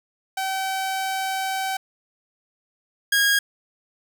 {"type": "tone pair in turn", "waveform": "sawtooth", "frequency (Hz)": [767, 1636], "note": ["G5", "G#6"], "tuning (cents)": [-38, -26], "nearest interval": "octave + minor second", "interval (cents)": 1312, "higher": "second", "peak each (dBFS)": [-20, -13], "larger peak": "second", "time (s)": [[0.37, 1.77], [3.12, 3.39]], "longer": "first", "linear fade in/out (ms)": 5, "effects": []}